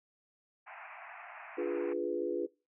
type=band-pass noise; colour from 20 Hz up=pink; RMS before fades=-49 dBFS; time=0.66-1.94 s; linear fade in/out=20 ms; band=650 to 2600 Hz; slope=96 dB/octave
type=chord; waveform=sine; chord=D diminished seventh; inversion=none; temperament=equal; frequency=293.7 / 349.2 / 415.3 / 493.9 Hz; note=D4 / F4 / Ab4 / Cb5; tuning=0 / 0 / 0 / 0 cents; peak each=-40 / -35 / -37 / -37 dBFS; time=1.57-2.47 s; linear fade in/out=20 ms
effects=noise-tail reverb RT60 0.3 s tail -23 dB re dry